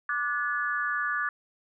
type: tone cluster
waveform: sine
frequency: 1176 / 1460 / 1716 Hz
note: D6 / F#6 / A6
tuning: +2 / -24 / -44 cents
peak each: -31 / -31 / -30 dBFS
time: 0.09-1.29 s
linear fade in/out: 2 ms
effects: none